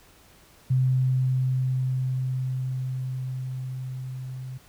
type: tone with level ramp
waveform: sine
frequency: 129.3 Hz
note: C3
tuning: 20 cents flat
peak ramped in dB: -18 to -33 dBFS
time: 0.7-4.58 s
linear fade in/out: 10 ms
effects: pink hiss -55 dBFS RMS until 4.68 s